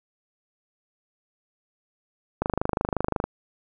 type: click train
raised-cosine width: 1 ms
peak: -9 dBFS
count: 22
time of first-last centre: 2.42-3.24 s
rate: 25.6 Hz
effects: none